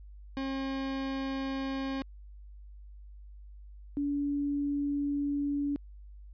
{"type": "tone pair in turn", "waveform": ["40% pulse", "sine"], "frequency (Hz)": [269.3, 286], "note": ["C#4", "D4"], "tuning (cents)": [-50, -46], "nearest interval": "minor second", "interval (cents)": 104, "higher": "second", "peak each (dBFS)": [-31, -28], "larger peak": "second", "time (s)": [[0.37, 2.02], [3.97, 5.76]], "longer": "second", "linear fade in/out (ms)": 0, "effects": ["added 50 Hz sine -46 dBFS peak until 6.33 s", "resampled to 11025 Hz"]}